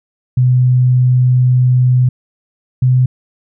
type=tone pair in turn; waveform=sine; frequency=126.1 / 127.34 Hz; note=B2 / C3; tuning=+36 / -47 cents; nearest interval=unison; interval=17 cents; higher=second; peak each=-7 dBFS; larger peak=neither; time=0.37-2.09 / 2.82-3.06 s; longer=first; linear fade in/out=5 ms; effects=none